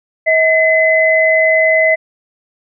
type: tone pair together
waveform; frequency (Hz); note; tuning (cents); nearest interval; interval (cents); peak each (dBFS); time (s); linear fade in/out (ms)
sine; 639.4 / 2030; D#5 / B6; +47 / +47; octave + minor sixth; 2000; -11; 0.26-1.96; 20
effects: none